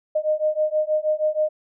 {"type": "beating tone pair", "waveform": "sine", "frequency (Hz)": [612, 618.3], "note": ["D#5", "D#5"], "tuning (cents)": [-29, -11], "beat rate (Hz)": 6.3, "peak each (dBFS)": -22, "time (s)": [0.15, 1.49], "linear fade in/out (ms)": 10, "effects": []}